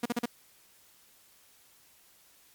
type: tone bursts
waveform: sawtooth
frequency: 238.8 Hz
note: A#3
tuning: 42 cents sharp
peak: -23 dBFS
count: 4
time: 0.03-0.258 s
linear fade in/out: 5 ms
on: 27 ms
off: 40 ms
effects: white hiss -61 dBFS RMS until 2.54 s + MP3 96 kbps